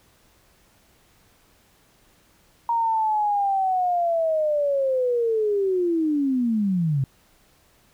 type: linear sweep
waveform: sine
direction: down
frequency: 939 to 128.8 Hz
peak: -19 dBFS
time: 2.69-7.04 s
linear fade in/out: 2 ms
effects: pink hiss -59 dBFS RMS until 7.93 s